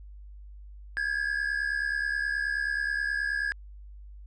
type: tone pair together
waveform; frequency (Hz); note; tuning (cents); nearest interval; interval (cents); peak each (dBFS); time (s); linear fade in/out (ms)
triangle; 1628.6 / 1698; G#6 / G#6; -34 / +38; minor second; 72; -28; 0.97-3.52; 0
effects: added 50 Hz sine -43 dBFS peak until 4.26 s + resampled to 22050 Hz